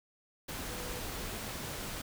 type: tone in noise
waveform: sine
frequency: 493.9 Hz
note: B4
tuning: in tune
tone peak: -46 dBFS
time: 0.7-1 s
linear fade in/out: 10 ms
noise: pink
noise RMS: -40 dBFS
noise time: 0.48-2.02 s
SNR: -9 dB
effects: none